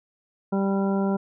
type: harmonic tone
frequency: 196 Hz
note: G3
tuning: in tune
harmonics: 1 / 2 / 3 / 4 / 5 / 7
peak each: -22 / -28 / -32 / -34 / -36 / -39 dBFS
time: 0.52-1.17 s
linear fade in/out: 10 ms
effects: none